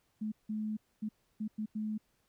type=tone bursts at uneven times; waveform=sine; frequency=214.8 Hz; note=A3; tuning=41 cents flat; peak=-33 dBFS; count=6; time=0.21-0.32 / 0.49-0.77 / 1.02-1.09 / 1.4-1.48 / 1.58-1.66 / 1.75-1.98 s; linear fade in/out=10 ms; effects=pink hiss -75 dBFS RMS until 2.28 s